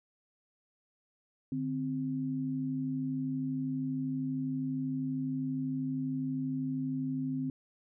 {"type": "tone pair together", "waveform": "sine", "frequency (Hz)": [149.05, 261.6], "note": ["D3", "C4"], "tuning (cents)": [26, 0], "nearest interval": "minor seventh", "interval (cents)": 974, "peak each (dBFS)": [-37, -32], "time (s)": [1.52, 7.5], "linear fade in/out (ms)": 2, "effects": []}